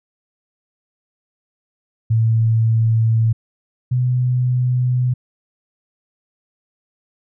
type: tone pair in turn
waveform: sine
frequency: 112.8 / 125.27 Hz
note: A2 / B2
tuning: +44 / +25 cents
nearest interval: major second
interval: 181 cents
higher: second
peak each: -12 / -14 dBFS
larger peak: first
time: 2.1-3.33 / 3.91-5.14 s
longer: neither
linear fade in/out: 10 ms
effects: none